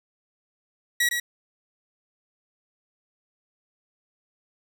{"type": "tone with echo", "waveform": "sawtooth", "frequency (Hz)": 1921, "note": "B6", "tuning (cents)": -48, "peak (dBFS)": -16, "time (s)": [1, 1.09], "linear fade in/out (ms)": 5, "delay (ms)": 110, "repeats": 1, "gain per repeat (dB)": -5, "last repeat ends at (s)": 1.2, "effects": []}